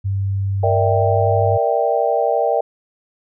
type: tone with pitch glide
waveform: sine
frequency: 98 to 100.7 Hz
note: G2 to G2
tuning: 0 to +47 cents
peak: -17 dBFS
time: 0.04-1.58 s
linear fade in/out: 20 ms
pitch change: +47 cents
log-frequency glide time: 0.51-1.28 s
type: chord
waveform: sine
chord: E half-diminished seventh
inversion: second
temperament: equal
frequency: 466.2 / 587.3 / 659.3 / 784 Hz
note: Bb4 / D5 / E5 / G5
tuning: 0 / 0 / 0 / 0 cents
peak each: -20 dBFS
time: 0.63-2.61 s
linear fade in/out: 5 ms
effects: none